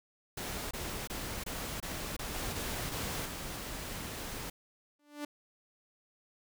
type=noise bursts; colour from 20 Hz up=pink; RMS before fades=-39 dBFS; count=8; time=0.37-3.258 s; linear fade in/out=5 ms; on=340 ms; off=24 ms
type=noise; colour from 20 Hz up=pink; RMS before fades=-41 dBFS; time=2.34-4.5 s; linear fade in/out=5 ms
type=tone with exponential growth; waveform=sawtooth; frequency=293.7 Hz; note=D4; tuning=in tune; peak=-31 dBFS; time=4.99-5.25 s; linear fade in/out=5 ms; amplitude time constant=55 ms
effects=none